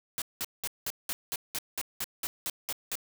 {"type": "noise bursts", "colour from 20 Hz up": "white", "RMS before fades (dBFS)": -33, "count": 13, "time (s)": [0.18, 2.954], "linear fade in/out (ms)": 0, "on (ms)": 38, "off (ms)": 190, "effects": []}